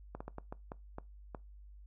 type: slowing click train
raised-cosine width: 1 ms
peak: -28 dBFS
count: 8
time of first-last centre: 0.15-1.348 s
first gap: 55 ms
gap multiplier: 1.37
effects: noise-tail reverb RT60 0.2 s tail -21 dB re dry + added 50 Hz sine -51 dBFS peak until 1.86 s